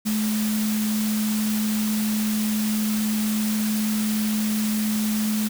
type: tone in noise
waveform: sine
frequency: 214.4 Hz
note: A3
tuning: 45 cents flat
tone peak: -21 dBFS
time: 0.05-5.49 s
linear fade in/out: 20 ms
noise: white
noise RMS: -31 dBFS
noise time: 0.05-5.49 s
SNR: +7 dB
effects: none